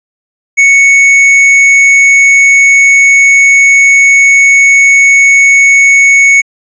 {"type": "tone with hard clipping", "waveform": "sine", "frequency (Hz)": 2217, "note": "C#7", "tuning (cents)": 0, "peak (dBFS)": -3, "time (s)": [0.57, 6.42], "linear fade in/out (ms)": 20, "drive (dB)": 7, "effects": ["resampled to 16000 Hz"]}